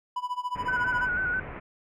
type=tone with tremolo; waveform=triangle; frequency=990 Hz; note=B5; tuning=4 cents sharp; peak=-24 dBFS; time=0.16-1.08 s; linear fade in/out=5 ms; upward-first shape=sine; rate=14 Hz; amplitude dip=90%
type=low-pass noise; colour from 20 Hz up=pink; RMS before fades=-39 dBFS; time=0.55-1.6 s; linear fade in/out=10 ms; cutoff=2400 Hz; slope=48 dB/octave
type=tone with vibrato; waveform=sine; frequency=1486 Hz; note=F#6; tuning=7 cents sharp; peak=-25 dBFS; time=0.68-1.4 s; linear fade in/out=5 ms; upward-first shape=square; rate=6.1 Hz; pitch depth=36 cents each way
effects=none